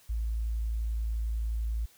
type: tone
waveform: sine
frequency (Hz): 55.7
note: A1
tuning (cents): +22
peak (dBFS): -28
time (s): 0.09-1.86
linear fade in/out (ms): 10
effects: white hiss -60 dBFS RMS until 1.97 s